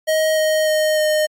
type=tone with pitch steps; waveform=square; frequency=629 / 623.9 / 618.9 / 613.9 Hz; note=D#5 / D#5 / D#5 / D#5; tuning=+19 / +5 / -9 / -23 cents; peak=-15 dBFS; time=0.07-1.27 s; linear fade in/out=20 ms; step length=300 ms; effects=MP3 96 kbps